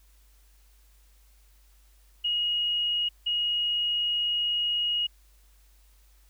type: tone bursts at uneven times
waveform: sine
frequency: 2884 Hz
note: F#7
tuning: 45 cents flat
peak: -24 dBFS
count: 2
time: 2.24-3.09 / 3.26-5.07 s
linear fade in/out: 10 ms
effects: added 50 Hz sine -56 dBFS peak until 6.29 s + white hiss -65 dBFS RMS until 6.29 s